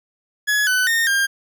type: tone with pitch steps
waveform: 40% pulse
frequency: 1689 / 1503 / 1836 / 1603 Hz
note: G#6 / F#6 / A#6 / G6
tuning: +29 / +27 / -27 / +38 cents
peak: -15 dBFS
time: 0.47-1.27 s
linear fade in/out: 20 ms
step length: 200 ms
effects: none